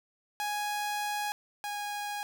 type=tone pair in turn; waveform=sawtooth; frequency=830.6 / 823.9 Hz; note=G#5 / G#5; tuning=0 / -14 cents; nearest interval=unison; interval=14 cents; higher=first; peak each=-27 / -30 dBFS; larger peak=first; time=0.4-1.32 / 1.64-2.23 s; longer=first; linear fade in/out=0 ms; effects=none